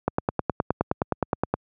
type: click train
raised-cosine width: 1 ms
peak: -7 dBFS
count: 15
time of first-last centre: 0.08-1.54 s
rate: 9.59 Hz
effects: high-pass 80 Hz 12 dB/octave